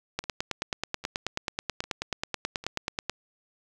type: two click trains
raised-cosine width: 0.2 ms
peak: -24 / -11 dBFS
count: 4 / 28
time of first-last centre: 0.24-2.64 / 0.19-3.096 s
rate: 1.25 / 9.29 Hz
effects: none